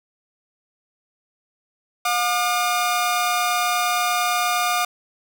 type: tone pair together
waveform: sawtooth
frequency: 718 / 1206.2 Hz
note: F5 / D6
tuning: +48 / +46 cents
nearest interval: major sixth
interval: 898 cents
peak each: -18 dBFS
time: 2.05-4.85 s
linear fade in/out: 5 ms
effects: none